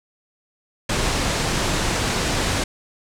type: low-pass noise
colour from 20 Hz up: pink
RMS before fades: -22 dBFS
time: 0.89-2.64 s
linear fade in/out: 5 ms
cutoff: 8700 Hz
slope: 24 dB/octave
effects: none